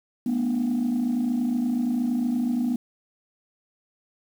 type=tone cluster; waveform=sine; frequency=215.3 / 243.8 / 296.6 Hz; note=A3 / B3 / D4; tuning=-37 / -22 / +17 cents; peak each=-29 / -21 / -30 dBFS; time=0.26-2.76 s; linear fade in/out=5 ms; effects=tanh soft clip ceiling -18 dBFS + 8-bit